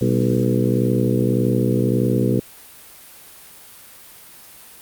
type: harmonic tone with a mistuned harmonic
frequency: 61.74 Hz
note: B1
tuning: in tune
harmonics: 2 / 3 / 4 / 5 / 6 / 7 / 8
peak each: -20 / -22 / -23 / -24 / -25 / -25 / -26 dBFS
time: 0.01-2.4 s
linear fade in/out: 5 ms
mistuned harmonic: 3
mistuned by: +100 cents
effects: white hiss -43 dBFS RMS until 4.81 s + Opus 48 kbps